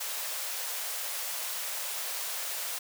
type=high-pass noise; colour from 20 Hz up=white; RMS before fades=-35 dBFS; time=0-2.79 s; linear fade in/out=10 ms; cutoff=470 Hz; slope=48 dB/octave; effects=none